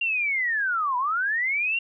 sine linear two-way sweep, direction down then up, 2794 to 961 to 2794 Hz, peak -22 dBFS, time 0.01-1.79 s, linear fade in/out 5 ms, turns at 0.97 s, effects none

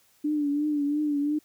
sine tone with vibrato, 293.7 Hz, D4, in tune, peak -23 dBFS, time 0.24-1.39 s, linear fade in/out 10 ms, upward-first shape triangle, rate 2.9 Hz, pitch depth 63 cents each way, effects white hiss -63 dBFS RMS until 1.44 s

